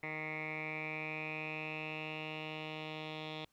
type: tone with low-pass filter sweep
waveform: 10% pulse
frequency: 155.56 Hz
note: D#3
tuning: in tune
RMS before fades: -42 dBFS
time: 0.03-3.45 s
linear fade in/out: 2 ms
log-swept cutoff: 2100 to 3300 Hz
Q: 9.2
effects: pink hiss -75 dBFS RMS until 3.52 s